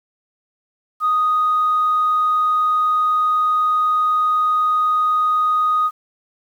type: tone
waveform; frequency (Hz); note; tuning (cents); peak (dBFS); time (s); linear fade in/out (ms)
sine; 1244; D#6; -1; -13; 1-5.91; 50
effects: tanh soft clip ceiling -10 dBFS + 8-bit